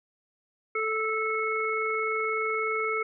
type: harmonic tone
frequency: 438.3 Hz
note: A4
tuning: 7 cents flat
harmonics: 1 / 3 / 5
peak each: -30 / -30 / -30 dBFS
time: 0.75-3.03 s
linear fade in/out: 5 ms
effects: none